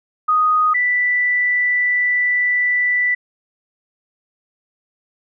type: tone pair in turn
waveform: sine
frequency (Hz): 1244.5 / 1975.5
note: D#6 / B6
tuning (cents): 0 / 0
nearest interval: minor sixth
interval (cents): 800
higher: second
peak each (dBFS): -12 / -14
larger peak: first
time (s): 0.28-0.74 / 0.74-3.15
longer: second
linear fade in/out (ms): 10
effects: none